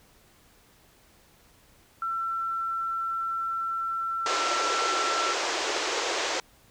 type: tone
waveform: sine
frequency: 1345 Hz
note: E6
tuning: 34 cents sharp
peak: -27 dBFS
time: 2.02-5.33 s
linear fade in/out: 2 ms
type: band-pass noise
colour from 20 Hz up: pink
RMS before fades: -29 dBFS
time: 4.26-6.4 s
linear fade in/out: 2 ms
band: 340 to 7200 Hz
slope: 48 dB/octave
effects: pink hiss -59 dBFS RMS until 6.7 s